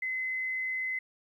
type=tone; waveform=sine; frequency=2042 Hz; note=C7; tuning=43 cents flat; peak=-30 dBFS; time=0.02-0.99 s; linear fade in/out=5 ms; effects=11-bit